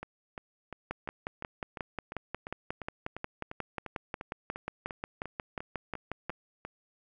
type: two click trains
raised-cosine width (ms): 0.5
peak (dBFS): -19 / -24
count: 31 / 20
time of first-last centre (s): 0.91-6.296 / 0.03-6.65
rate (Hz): 5.57 / 2.87
effects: none